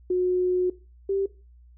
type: tone pair in turn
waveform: sine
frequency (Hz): 363.6 / 391.6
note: F#4 / G4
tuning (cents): -30 / -2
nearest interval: minor second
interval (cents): 128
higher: second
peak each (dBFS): -20 / -22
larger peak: first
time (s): 0.1-0.7 / 1.09-1.26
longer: first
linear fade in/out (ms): 5
effects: noise-tail reverb RT60 0.3 s tail -18 dB re dry + added 60 Hz sine -49 dBFS peak until 1.77 s